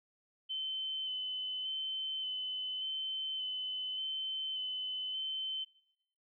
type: tone with vibrato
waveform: sine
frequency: 3053 Hz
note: G7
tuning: 46 cents flat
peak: -35 dBFS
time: 0.49-5.65 s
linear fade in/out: 20 ms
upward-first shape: square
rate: 0.86 Hz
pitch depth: 12 cents each way
effects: noise-tail reverb RT60 0.8 s tail -20 dB re dry